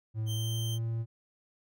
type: tone with pitch glide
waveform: triangle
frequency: 110 to 114.34 Hz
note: A2 to A#2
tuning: 0 to -33 cents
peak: -28 dBFS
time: 0.14-1.06 s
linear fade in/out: 50 ms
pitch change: +67 cents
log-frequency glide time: 0.29-0.55 s
type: tone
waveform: sawtooth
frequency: 3136 Hz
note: G7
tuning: in tune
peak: -35 dBFS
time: 0.26-0.79 s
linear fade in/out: 50 ms
effects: none